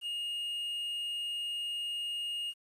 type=tone with quantisation; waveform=triangle; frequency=2850 Hz; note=F7; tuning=34 cents sharp; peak=-32 dBFS; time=0.01-2.54 s; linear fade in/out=50 ms; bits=10; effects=resampled to 32000 Hz